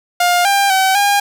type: tone with pitch steps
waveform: sawtooth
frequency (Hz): 707 / 797 / 763 / 809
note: F5 / G5 / G5 / G#5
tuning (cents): +21 / +28 / -47 / -46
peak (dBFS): -7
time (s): 0.2-1.2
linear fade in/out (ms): 5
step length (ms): 250
effects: none

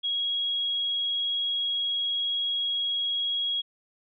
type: tone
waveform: sine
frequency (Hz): 3307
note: G#7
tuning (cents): -8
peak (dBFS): -25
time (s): 0.03-3.62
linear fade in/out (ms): 20
effects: none

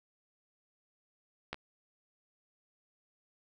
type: clicks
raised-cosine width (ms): 0.3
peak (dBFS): -20 / -29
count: 2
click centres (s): 1.53 / 1.544
effects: none

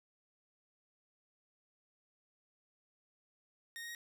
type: tone with pitch steps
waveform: sawtooth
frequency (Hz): 1853 / 1868 / 1883.2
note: A#6 / A#6 / A#6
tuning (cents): -11 / +3 / +17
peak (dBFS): -40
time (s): 3.76-3.949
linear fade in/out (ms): 0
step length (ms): 63
effects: none

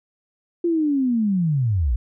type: linear sweep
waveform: sine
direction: down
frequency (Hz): 349.4 to 50.5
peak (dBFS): -17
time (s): 0.64-1.96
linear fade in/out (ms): 5
effects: none

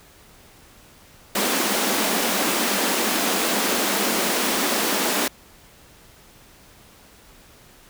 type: high-pass noise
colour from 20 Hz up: pink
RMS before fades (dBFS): -22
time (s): 1.35-5.28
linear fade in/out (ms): 5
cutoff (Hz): 190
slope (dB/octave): 96
effects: pink hiss -50 dBFS RMS until 7.89 s

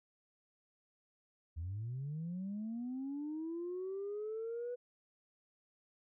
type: linear sweep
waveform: sine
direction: up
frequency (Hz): 76.8 to 494.4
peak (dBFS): -37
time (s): 1.56-4.76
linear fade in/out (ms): 20
effects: tanh soft clip ceiling -35 dBFS

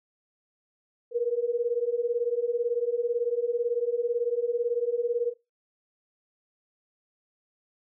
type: beating tone pair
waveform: sine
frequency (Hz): 466.2 / 484.2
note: A#4 / B4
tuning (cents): 0 / -34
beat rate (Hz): 18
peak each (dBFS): -27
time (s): 1.11-5.34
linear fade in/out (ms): 50
effects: noise-tail reverb RT60 0.2 s tail -17 dB re dry

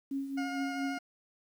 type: tone with tremolo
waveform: sine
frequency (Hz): 274.1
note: C#4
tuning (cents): -19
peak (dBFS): -30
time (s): 0.11-0.98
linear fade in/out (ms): 5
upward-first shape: triangle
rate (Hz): 4.4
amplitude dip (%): 65
type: tone with vibrato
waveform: 20% pulse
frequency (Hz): 715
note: F5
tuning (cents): +41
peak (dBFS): -32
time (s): 0.37-0.99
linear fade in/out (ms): 10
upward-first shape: triangle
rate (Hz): 13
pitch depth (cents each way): 16
effects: low-pass 6000 Hz 12 dB/octave + 10-bit

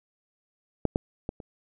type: clicks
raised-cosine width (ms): 2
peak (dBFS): -9 / -10 / -17 / -27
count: 4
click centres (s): 0.853 / 0.959 / 1.291 / 1.402
effects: none

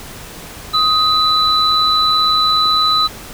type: tone pair together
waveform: sine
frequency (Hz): 1255 / 3981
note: D#6 / B7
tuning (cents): +15 / +13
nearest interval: octave + minor sixth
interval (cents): 1998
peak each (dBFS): -14 / -13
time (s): 0.73-3.08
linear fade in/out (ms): 20
effects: pink hiss -33 dBFS RMS until 3.33 s

